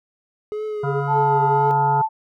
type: tone with vibrato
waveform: triangle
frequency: 420 Hz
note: G#4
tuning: 19 cents sharp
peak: -22 dBFS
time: 0.52-1.71 s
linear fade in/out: 0 ms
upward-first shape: triangle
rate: 1.9 Hz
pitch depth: 49 cents each way
type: harmonic tone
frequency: 141.1 Hz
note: C#3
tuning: 31 cents sharp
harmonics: 1 / 3 / 5 / 7 / 9 / 10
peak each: -23 / -28 / -30 / -31 / -33 / -33 dBFS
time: 0.83-2.02 s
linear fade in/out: 10 ms
type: tone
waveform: sine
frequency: 879 Hz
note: A5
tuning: 2 cents flat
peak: -16 dBFS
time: 1.07-2.09 s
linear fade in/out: 50 ms
effects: none